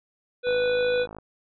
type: harmonic tone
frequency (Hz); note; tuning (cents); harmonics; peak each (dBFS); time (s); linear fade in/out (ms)
493.9; B4; 0; 1 / 3 / 5 / 7 / 8; -21 / -31 / -35 / -38 / -39; 0.43-1.07; 50
type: click train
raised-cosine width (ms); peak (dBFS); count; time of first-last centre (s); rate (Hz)
1; -26; 39; 0.47-1.186; 53.1
effects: none